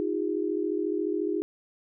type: tone cluster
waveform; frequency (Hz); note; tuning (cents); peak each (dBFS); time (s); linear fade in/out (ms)
sine; 312.6 / 352.7 / 406.9; D#4 / F4 / G#4; +8 / +17 / -35; -30; 0-1.42; 0
effects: none